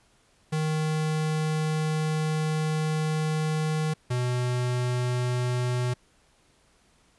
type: tone pair in turn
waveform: square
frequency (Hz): 155.7 / 124.04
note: D#3 / B2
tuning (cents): +2 / +8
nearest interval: major third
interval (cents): 394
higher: first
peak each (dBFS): -25 / -25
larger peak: neither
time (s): 0.52-3.94 / 4.1-5.94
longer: first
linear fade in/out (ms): 10
effects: pink hiss -63 dBFS RMS until 7.18 s + resampled to 24000 Hz